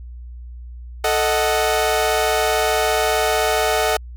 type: chord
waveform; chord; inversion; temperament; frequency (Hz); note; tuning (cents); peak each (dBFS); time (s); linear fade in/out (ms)
sawtooth; D# diminished; second; equal; 440 / 622.3 / 740; A4 / D#5 / F#5; 0 / 0 / 0; -17; 1.04-3.97; 5
effects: added 60 Hz sine -32 dBFS peak until 4.16 s